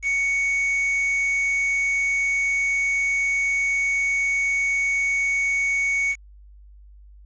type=tone with quantisation; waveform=triangle; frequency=2228 Hz; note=C#7; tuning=8 cents sharp; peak=-18 dBFS; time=0.02-6.16 s; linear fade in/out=50 ms; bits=6; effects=added 50 Hz sine -44 dBFS peak until 7.25 s + resampled to 16000 Hz